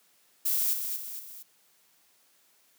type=noise with echo; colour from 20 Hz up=violet; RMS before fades=-27 dBFS; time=0.45-0.74 s; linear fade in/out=10 ms; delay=230 ms; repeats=3; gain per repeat=-6 dB; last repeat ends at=1.43 s; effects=white hiss -65 dBFS RMS until 2.78 s + high-pass 150 Hz 12 dB/octave